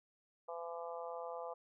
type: harmonic tone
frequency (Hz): 169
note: E3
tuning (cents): +43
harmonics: 3 / 4 / 5 / 6 / 7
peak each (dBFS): -45 / -47 / -49 / -51 / -52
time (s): 0.48-1.54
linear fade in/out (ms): 10
effects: none